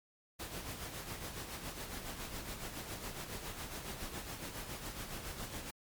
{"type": "noise with tremolo", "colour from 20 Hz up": "pink", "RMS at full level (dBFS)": -42, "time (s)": [0.39, 5.71], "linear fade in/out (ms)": 10, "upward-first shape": "sine", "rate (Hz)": 7.2, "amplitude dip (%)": 50, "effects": ["MP3 96 kbps"]}